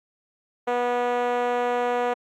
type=tone with band-pass filter; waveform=5% pulse; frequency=243.9 Hz; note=B3; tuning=21 cents flat; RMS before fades=-24 dBFS; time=0.67-2.14 s; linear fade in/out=10 ms; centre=570 Hz; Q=2.2; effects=Opus 48 kbps